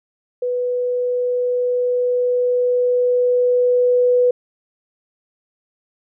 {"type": "tone with level ramp", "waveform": "sine", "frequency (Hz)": 493.9, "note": "B4", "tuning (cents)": 0, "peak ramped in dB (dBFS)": [-18, -11], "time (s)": [0.42, 4.31], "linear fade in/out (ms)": 5, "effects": []}